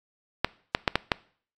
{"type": "clicks", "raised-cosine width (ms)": 0.3, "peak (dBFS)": -4, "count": 5, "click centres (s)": [0.446, 0.749, 0.878, 0.956, 1.118], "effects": ["noise-tail reverb RT60 0.5 s tail -22 dB re dry", "AAC 64 kbps"]}